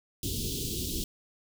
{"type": "band-stop noise", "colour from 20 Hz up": "pink", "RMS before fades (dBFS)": -33, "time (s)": [0.23, 1.04], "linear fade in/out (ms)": 2, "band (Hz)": [420, 3100], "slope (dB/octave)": 48, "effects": []}